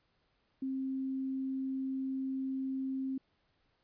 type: tone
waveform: sine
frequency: 265.5 Hz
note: C4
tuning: 25 cents sharp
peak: -33 dBFS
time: 0.62-3.18 s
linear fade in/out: 5 ms
effects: pink hiss -75 dBFS RMS until 3.83 s + resampled to 11025 Hz